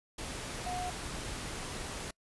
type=tone in noise; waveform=sine; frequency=724 Hz; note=F#5; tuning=38 cents flat; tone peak=-35 dBFS; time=0.66-0.9 s; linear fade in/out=5 ms; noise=pink; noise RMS=-40 dBFS; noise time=0.18-2.11 s; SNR=+2 dB; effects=noise-tail reverb RT60 0.1 s tail -26 dB re dry + resampled to 24000 Hz